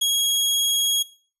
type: tone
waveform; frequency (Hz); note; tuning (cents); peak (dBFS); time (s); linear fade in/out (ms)
sawtooth; 3306; G#7; -9; -15; 0.01-1.03; 10
effects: noise-tail reverb RT60 0.4 s tail -19 dB re dry + resampled to 32000 Hz